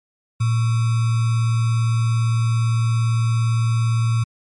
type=tone with sample-and-hold; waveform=sine; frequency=114.7 Hz; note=A#2; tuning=28 cents flat; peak=-15 dBFS; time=0.4-4.24 s; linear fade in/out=10 ms; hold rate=1225 Hz; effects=MP3 48 kbps